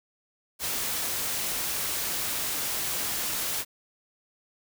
white noise, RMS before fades -30 dBFS, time 0.59-3.65 s, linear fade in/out 50 ms, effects none

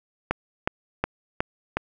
click train, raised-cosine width 0.5 ms, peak -7 dBFS, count 5, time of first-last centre 0.31-1.77 s, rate 2.74 Hz, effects none

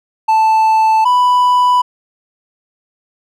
triangle tone pair in turn, 880 / 990.6 Hz, A5 / B5, 0 / +5 cents, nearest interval major second, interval 205 cents, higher second, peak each -6 dBFS, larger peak neither, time 0.28-1.05 / 1.05-1.82 s, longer neither, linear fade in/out 10 ms, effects none

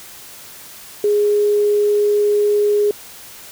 sine tone, 414.6 Hz, G#4, 3 cents flat, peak -12 dBFS, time 1.04-2.91 s, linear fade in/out 2 ms, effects white hiss -38 dBFS RMS until 3.51 s

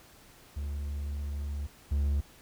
triangle tone pair in turn, 71.9 / 71.28 Hz, D2 / C#2, -36 / +49 cents, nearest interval unison, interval 15 cents, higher first, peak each -30 / -23 dBFS, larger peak second, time 0.56-1.67 / 1.91-2.21 s, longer first, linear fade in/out 10 ms, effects pink hiss -56 dBFS RMS until 2.41 s

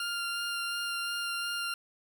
20% pulse tone with vibrato, 1396.9 Hz, F6, in tune, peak -27 dBFS, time 0-1.74 s, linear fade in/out 2 ms, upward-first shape sine, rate 2.8 Hz, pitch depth 10 cents each way, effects none

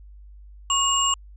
sine tone cluster, 1099 / 2858 / 7480 Hz, C#6 / F7 / A#8, -15 / +39 / +5 cents, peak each -23 dBFS, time 0.7-1.14 s, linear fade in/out 2 ms, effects added 50 Hz sine -42 dBFS peak until 1.36 s

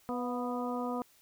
harmonic tone with a mistuned harmonic, 246.9 Hz, B3, in tune, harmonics 1 / 2 / 3 / 4 / 5, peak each -35 / -38 / -40 / -41 / -42 dBFS, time 0.09-1.02 s, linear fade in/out 0 ms, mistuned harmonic 3, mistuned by -40 cents, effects white hiss -64 dBFS RMS until 1.21 s

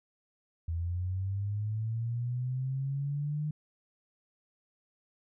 sine linear sweep, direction up, 81.8 to 152.6 Hz, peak -30 dBFS, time 0.68-3.51 s, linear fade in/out 5 ms, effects none

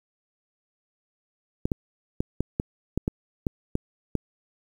clicks, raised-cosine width 3 ms, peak -11 dBFS, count 10, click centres 1.655 / 1.718 / 2.205 / 2.406 / 2.599 / 2.976 / 3.079 / 3.468 / 3.754 / 4.153 s, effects 8-bit

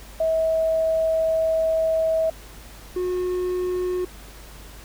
sine / triangle tone pair in turn, 645 / 362.8 Hz, E5 / F#4, -38 / -34 cents, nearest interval minor seventh, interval 996 cents, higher first, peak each -18 / -20 dBFS, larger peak first, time 0.2-2.3 / 2.96-4.05 s, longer first, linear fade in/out 5 ms, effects added 50 Hz sine -42 dBFS peak until 4.84 s + pink hiss -45 dBFS RMS until 4.84 s

